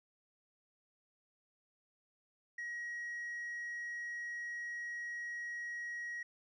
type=tone with tanh clipping; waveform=triangle; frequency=1900 Hz; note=A#6; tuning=33 cents sharp; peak=-40 dBFS; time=2.58-6.23 s; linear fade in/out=5 ms; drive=6 dB; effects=none